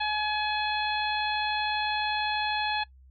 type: harmonic tone with a mistuned harmonic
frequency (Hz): 847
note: G#5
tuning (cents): +34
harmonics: 1 / 2 / 3 / 4 / 5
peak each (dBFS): -29 / -32 / -34 / -35 / -36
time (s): 0-2.84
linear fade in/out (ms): 10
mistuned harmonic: 5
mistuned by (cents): -22
effects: noise-tail reverb RT60 0.1 s tail -20 dB re dry + added 65 Hz sine -51 dBFS peak until 3.1 s